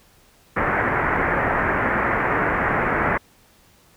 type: low-pass noise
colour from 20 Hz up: white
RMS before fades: -21 dBFS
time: 0.56-3.18 s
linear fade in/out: 10 ms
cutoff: 2000 Hz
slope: 48 dB/octave
effects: pink hiss -55 dBFS RMS until 3.96 s